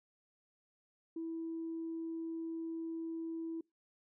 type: tone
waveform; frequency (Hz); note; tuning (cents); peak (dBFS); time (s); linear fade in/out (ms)
sine; 328; E4; -9; -37; 1.16-3.61; 5
effects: noise-tail reverb RT60 0.2 s tail -25 dB re dry + tanh soft clip ceiling -33 dBFS